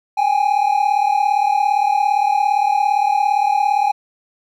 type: tone pair together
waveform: triangle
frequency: 795.5 / 833 Hz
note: G5 / G#5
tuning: +25 / +5 cents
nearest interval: minor second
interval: 80 cents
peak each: -15 / -14 dBFS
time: 0.17-3.92 s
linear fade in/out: 10 ms
effects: none